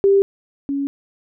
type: tone pair in turn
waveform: sine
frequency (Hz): 394.9 / 279.2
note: G4 / C#4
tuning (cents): +13 / +13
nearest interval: tritone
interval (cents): 600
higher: first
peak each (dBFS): -10 / -19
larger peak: first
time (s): 0.04-0.22 / 0.69-0.87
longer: neither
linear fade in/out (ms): 0
effects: none